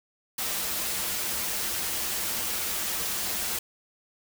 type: noise with comb filter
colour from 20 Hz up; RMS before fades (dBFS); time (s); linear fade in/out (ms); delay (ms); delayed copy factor
white; -30; 0.38-3.59; 5; 7.3; -0.55
effects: none